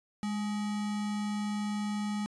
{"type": "tone with sample-and-hold", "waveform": "sine", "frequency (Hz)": 207.1, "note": "G#3", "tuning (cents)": -5, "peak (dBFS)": -30, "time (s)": [0.23, 2.26], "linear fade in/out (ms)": 0, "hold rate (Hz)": 1050, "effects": ["resampled to 22050 Hz"]}